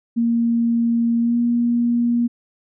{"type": "tone with pitch glide", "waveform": "sine", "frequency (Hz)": [233.1, 237.7], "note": ["A#3", "A#3"], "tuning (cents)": [0, 34], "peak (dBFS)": -15, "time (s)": [0.16, 2.28], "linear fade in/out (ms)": 20, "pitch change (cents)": 34, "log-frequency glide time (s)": [1.2, 1.37], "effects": []}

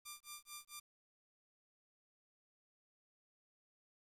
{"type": "tone with tremolo", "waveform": "5% pulse", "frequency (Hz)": 1189, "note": "D6", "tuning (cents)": 21, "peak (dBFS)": -35, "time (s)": [0.05, 0.8], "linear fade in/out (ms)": 10, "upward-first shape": "sine", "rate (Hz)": 4.5, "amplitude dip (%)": 100, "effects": ["resampled to 32000 Hz", "11-bit"]}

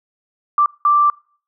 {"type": "tone bursts at uneven times", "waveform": "sine", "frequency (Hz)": 1174.7, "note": "D6", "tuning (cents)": 0, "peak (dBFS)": -10, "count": 2, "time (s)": [[0.58, 0.66], [0.85, 1.1]], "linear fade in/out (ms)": 2, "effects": ["noise-tail reverb RT60 0.5 s tail -26 dB re dry"]}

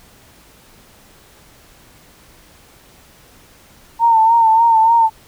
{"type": "tone with vibrato", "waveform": "sine", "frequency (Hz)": 907, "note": "A#5", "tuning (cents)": -48, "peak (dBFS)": -8, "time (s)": [3.99, 5.1], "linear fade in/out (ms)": 50, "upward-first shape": "sine", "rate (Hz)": 3.4, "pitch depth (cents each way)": 50, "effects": ["pink hiss -47 dBFS RMS until 5.27 s"]}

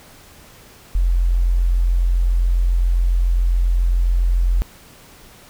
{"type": "tone", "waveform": "sine", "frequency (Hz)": 43.65, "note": "F1", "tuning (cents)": 0, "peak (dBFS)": -13, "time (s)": [0.95, 4.62], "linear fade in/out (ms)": 0, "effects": ["pink hiss -45 dBFS RMS until 5.49 s"]}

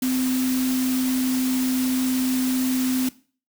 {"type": "tone in noise", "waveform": "sine", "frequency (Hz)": 257, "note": "C4", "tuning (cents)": -31, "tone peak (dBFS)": -20, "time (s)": [0.02, 3.09], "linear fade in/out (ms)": 5, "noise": "white", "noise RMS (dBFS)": -31, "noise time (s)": [0.02, 3.09], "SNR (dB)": 8, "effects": ["noise-tail reverb RT60 0.4 s tail -18 dB re dry"]}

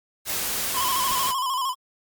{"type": "noise", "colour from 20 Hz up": "white", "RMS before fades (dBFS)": -27, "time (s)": [0.25, 1.34], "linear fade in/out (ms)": 50}
{"type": "tone with vibrato", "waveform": "square", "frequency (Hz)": 1043, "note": "C6", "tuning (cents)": -6, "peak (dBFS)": -24, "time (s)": [0.73, 1.75], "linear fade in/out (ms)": 50, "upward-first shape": "square", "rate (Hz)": 13, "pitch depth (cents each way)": 64}
{"type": "noise with exponential decay", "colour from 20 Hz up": "brown", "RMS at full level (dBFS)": -37, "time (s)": [1.11, 1.2], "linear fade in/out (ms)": 0, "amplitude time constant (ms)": 19}
{"effects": ["Opus 48 kbps"]}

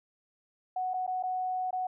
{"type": "tone with dropouts", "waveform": "sine", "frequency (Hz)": 740, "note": "F#5", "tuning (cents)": 0, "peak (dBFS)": -29, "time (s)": [0.76, 1.87], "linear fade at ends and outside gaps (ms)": 5, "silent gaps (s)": [[0.936, 0.94], [1.066, 1.076], [1.227, 1.235], [1.708, 1.728]], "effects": []}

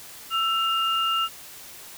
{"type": "tone pair together", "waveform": "sine", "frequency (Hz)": [1330.9, 2820], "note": ["E6", "F7"], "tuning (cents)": [16, 16], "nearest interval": "octave + minor second", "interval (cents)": 1300, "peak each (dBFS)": [-23, -25], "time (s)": [0.3, 1.29], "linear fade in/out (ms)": 50, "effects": ["white hiss -43 dBFS RMS until 1.97 s"]}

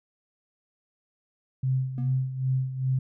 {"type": "tone with tremolo", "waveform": "sine", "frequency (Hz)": 130.81, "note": "C3", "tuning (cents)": 0, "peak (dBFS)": -21, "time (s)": [1.63, 2.99], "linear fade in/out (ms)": 5, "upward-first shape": "sine", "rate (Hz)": 2.5, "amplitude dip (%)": 70}
{"type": "tone with exponential decay", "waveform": "triangle", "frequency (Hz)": 239.9, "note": "A#3", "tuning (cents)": 50, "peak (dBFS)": -29, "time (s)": [1.98, 2.33], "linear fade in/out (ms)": 0, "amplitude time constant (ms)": 74}
{"effects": []}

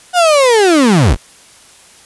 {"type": "linear sweep", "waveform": "35% pulse", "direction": "down", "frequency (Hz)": [735, 31.08], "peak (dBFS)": -5, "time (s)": [0.13, 1.17], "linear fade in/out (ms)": 50, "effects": ["white hiss -42 dBFS RMS until 2.05 s", "resampled to 24000 Hz"]}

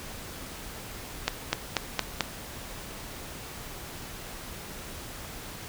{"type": "accelerating click train", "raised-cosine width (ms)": 0.2, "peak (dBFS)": -6, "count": 5, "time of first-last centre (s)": [1.28, 2.207], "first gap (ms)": 250, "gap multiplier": 0.95, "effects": ["pink hiss -41 dBFS RMS until 5.68 s"]}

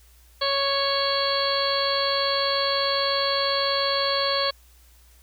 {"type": "harmonic tone with a mistuned harmonic", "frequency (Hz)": 554.4, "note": "C#5", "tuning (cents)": 0, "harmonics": [1, 2, 3, 4, 5, 6, 7, 8], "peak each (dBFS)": [-26, -27, -32, -36, -37, -30, -32, -27], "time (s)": [0.41, 4.51], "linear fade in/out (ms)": 10, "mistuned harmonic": 7, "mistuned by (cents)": 70, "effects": ["added 60 Hz sine -52 dBFS peak until 5.22 s", "white hiss -58 dBFS RMS until 5.22 s"]}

